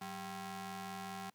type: ring-modulated tone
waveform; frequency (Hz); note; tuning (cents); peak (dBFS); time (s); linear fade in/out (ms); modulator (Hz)
sawtooth; 293.7; D4; 0; -35; 0.01-1.3; 5; 483
effects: pink hiss -75 dBFS RMS until 1.34 s + high-pass 150 Hz 12 dB/octave